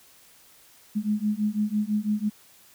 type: beating tone pair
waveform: sine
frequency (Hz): 207.7 / 213.7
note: G#3 / G#3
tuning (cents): 0 / +50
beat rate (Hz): 6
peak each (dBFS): -26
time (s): 0.95-2.3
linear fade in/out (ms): 20
effects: white hiss -55 dBFS RMS until 2.74 s